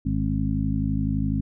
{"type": "harmonic tone with a mistuned harmonic", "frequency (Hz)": 51.91, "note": "G#1", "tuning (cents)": 0, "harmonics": [1, 2, 3, 4, 5], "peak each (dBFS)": [-28, -28, -28, -28, -28], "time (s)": [0.05, 1.41], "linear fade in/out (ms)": 10, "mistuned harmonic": 5, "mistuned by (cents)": 57, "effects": []}